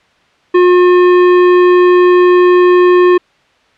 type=tone with hard clipping; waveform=sine; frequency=358.8 Hz; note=F4; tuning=47 cents sharp; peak=-6 dBFS; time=0.54-3.18 s; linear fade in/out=10 ms; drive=14 dB; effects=white hiss -51 dBFS RMS until 3.77 s + low-pass 3000 Hz 12 dB/octave